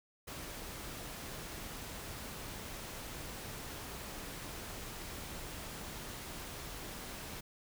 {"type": "noise", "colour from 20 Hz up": "pink", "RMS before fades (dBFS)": -45, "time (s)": [0.27, 7.41], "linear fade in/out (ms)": 10, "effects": []}